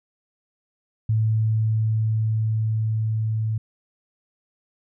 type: tone with level ramp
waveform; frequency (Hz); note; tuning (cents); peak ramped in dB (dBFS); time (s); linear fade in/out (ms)
sine; 110; A2; 0; -17 to -21; 1.09-3.58; 5
effects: none